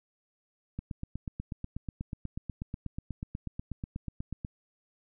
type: click train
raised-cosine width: 5 ms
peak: -23 dBFS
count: 31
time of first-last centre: 0.79-4.449 s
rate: 8.2 Hz
effects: none